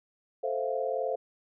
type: chord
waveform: sine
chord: F major seventh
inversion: first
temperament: equal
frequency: 440 / 523.3 / 659.3 / 698.5 Hz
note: A4 / C5 / E5 / F5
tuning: 0 / 0 / 0 / 0 cents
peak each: -34 / -31 / -36 / -35 dBFS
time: 0.43-1.16 s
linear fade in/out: 10 ms
effects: none